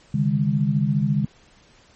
sine tone cluster, 138.2 / 152.6 / 203.3 Hz, C#3 / D#3 / G#3, -5 / -33 / -37 cents, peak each -22 dBFS, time 0.14-1.25 s, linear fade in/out 5 ms, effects pink hiss -54 dBFS RMS until 1.95 s + MP3 32 kbps

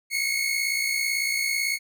sawtooth tone pair together, 2159 / 2217 Hz, C#7 / C#7, -46 / 0 cents, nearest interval unison, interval 46 cents, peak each -23 dBFS, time 0.1-1.79 s, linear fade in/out 50 ms, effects none

